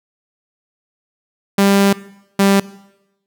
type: tone pair in turn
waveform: sawtooth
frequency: 198.3 / 197.26 Hz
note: G3 / G3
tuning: +20 / +11 cents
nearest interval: unison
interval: 9 cents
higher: first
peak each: -6 dBFS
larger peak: neither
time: 1.58-1.93 / 2.39-2.6 s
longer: first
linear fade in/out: 5 ms
effects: noise-tail reverb RT60 0.9 s tail -20 dB re dry